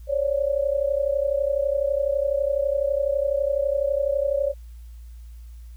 sine tone pair together, 545 / 577 Hz, C#5 / D5, -29 / -31 cents, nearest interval minor second, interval 98 cents, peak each -23 dBFS, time 0.07-4.54 s, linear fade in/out 50 ms, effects added 58 Hz sine -38 dBFS peak until 5.76 s + white hiss -62 dBFS RMS until 5.76 s

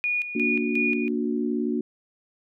sine tone with tremolo, 2449 Hz, D#7, 28 cents flat, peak -22 dBFS, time 0.04-1.08 s, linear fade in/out 0 ms, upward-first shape square, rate 2.8 Hz, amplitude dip 65%
sine chord, Bb augmented, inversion none, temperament just, 233.1 / 291.4 / 364.2 Hz, Bb3 / D4 / F#4, 0 / -13 / -27 cents, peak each -26 / -28 / -29 dBFS, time 0.35-1.81 s, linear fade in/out 5 ms
effects none

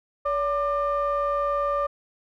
triangle ring-modulated tone, 310 Hz, D#4, 6 cents flat, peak -17 dBFS, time 0.25-1.87 s, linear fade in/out 10 ms, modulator 881 Hz, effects none

